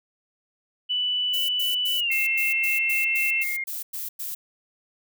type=tone with pitch glide; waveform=sine; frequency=2975 to 2681 Hz; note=F#7 to E7; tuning=+9 to +29 cents; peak=-22 dBFS; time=0.89-3.44 s; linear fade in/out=20 ms; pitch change=-180 cents; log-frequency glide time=1.97-2.12 s
type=noise bursts; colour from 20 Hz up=violet; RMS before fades=-32 dBFS; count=12; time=1.33-4.35 s; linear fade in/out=10 ms; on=160 ms; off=100 ms
type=tone; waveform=sine; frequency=2127 Hz; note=C7; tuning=28 cents sharp; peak=-26 dBFS; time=2.1-3.64 s; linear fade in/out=5 ms
effects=none